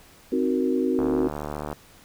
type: chord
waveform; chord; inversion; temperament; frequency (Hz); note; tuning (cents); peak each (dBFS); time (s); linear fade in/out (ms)
sine; C half-diminished seventh; none; equal; 261.6 / 311.1 / 370 / 466.2; C4 / Eb4 / Gb4 / Bb4; 0 / 0 / 0 / 0; -24 / -28 / -25 / -29; 0.32-1.28; 5
type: click train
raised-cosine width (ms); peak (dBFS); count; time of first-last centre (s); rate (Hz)
1; -17; 56; 0.99-1.728; 74.5
effects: pink hiss -52 dBFS RMS until 2.04 s